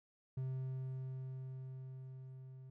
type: tone with level ramp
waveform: triangle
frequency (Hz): 130.81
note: C3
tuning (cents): 0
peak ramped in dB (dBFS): -35 to -49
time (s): 0.37-2.7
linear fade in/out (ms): 5
effects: none